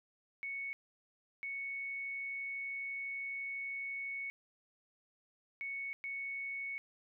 sine tone bursts at uneven times, 2217 Hz, C#7, in tune, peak -38 dBFS, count 4, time 0.43-0.73 / 1.43-4.3 / 5.61-5.93 / 6.04-6.78 s, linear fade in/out 0 ms, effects none

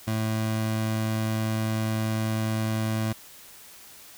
25% pulse tone, 110 Hz, A2, in tune, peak -21 dBFS, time 0.07-3.13 s, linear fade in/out 10 ms, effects white hiss -48 dBFS RMS until 4.17 s

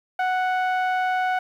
sawtooth tone with low-pass filter, 740 Hz, F#5, in tune, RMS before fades -23 dBFS, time 0.19-1.39 s, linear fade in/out 5 ms, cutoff 1700 Hz, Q 0.99, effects 9-bit

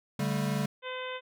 square chord, D suspended fourth, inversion none, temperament equal with one note detuned, 144.14 / 196 / 220 Hz, D3 / G3 / A3, -32 / 0 / 0 cents, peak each -32 / -33 / -35 dBFS, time 0.19-0.66 s, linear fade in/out 5 ms
harmonic tone, 510 Hz, C5, 44 cents flat, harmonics 1 / 2 / 3 / 4 / 5 / 6 / 7, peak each -38 / -41 / -43 / -44 / -45 / -46 / -46 dBFS, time 0.82-1.21 s, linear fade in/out 50 ms
effects none

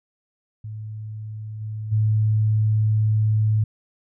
sine tone with level steps, 108 Hz, A2, 32 cents flat, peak -30 / -27 / -16 dBFS, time 0.64-3.64 s, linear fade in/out 5 ms, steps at 1.6 / 1.91 s, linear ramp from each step 20 ms, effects none

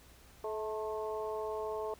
harmonic tone with a mistuned harmonic, 215.8 Hz, A3, 33 cents flat, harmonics 2 / 3 / 4 / 5, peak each -37 / -41 / -43 / -45 dBFS, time 0.44-1.94 s, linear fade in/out 2 ms, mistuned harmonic 4, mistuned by +39 cents, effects added 60 Hz sine -60 dBFS peak until 1.99 s + pink hiss -60 dBFS RMS until 1.99 s

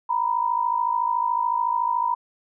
sine tone pair together, 939.2 / 993 Hz, A#5 / B5, +13 / +9 cents, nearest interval minor second, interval 96 cents, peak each -23 / -23 dBFS, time 0.09-2.15 s, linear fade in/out 10 ms, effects none

